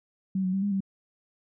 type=tone with pitch steps; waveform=sine; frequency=190.5 / 185 / 193.5 / 202.9 / 194.1 Hz; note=G3 / F#3 / G3 / G#3 / G3; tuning=-49 / 0 / -22 / -40 / -17 cents; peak=-24 dBFS; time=0.35-0.805 s; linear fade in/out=5 ms; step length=91 ms; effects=none